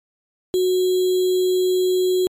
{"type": "tone with sample-and-hold", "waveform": "sine", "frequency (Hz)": 367.7, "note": "F#4", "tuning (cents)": -11, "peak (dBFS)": -15, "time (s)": [0.54, 2.27], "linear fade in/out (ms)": 0, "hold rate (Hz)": 3675, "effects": ["MP3 64 kbps"]}